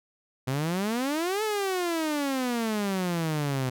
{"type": "exponential two-way sweep", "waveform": "sawtooth", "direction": "up then down", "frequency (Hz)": [126, 440, 126], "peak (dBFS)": -22, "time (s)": [0.47, 3.7], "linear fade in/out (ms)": 10, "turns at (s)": 1.43, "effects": []}